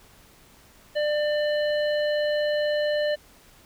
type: harmonic tone with a mistuned harmonic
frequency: 596 Hz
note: D5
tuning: 25 cents sharp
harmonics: 1 / 3 / 5 / 7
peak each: -22 / -32 / -36 / -39 dBFS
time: 0.95-3.16 s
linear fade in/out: 20 ms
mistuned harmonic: 7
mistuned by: -17 cents
effects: pink hiss -54 dBFS RMS until 3.65 s